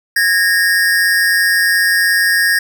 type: tone pair together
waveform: square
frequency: 1655.2 / 1838 Hz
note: G#6 / A#6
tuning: -6 / -25 cents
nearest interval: major second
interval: 181 cents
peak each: -14 dBFS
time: 0.16-2.59 s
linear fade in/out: 5 ms
effects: none